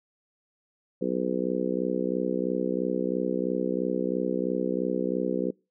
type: harmonic tone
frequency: 63 Hz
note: B1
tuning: 35 cents sharp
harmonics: 3 / 4 / 5 / 6 / 7 / 8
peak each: -32 / -32 / -32 / -32 / -32 / -32 dBFS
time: 1.01-5.51 s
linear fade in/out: 10 ms
effects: noise-tail reverb RT60 0.3 s tail -26 dB re dry